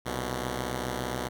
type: tone pair together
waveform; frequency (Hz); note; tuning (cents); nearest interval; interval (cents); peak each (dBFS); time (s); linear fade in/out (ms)
5% pulse; 64.79 / 122.3; C2 / B2; -16 / -16; major seventh; 1100; -22; 0.05-1.29; 20
effects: none